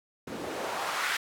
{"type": "noise with band-pass filter sweep", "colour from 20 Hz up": "white", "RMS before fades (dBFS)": -33, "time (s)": [0.27, 1.17], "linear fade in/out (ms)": 5, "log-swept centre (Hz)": [260, 1800], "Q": 1.5, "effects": []}